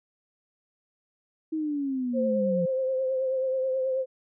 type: linear sweep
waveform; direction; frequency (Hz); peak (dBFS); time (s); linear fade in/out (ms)
sine; down; 320.5 to 170.9; -26; 1.52-2.66; 10
type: tone with vibrato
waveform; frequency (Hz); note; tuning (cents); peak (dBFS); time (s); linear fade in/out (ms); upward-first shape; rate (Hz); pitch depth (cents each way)
sine; 523.3; C5; 0; -24; 2.13-4.06; 50; triangle; 9.3; 36
effects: none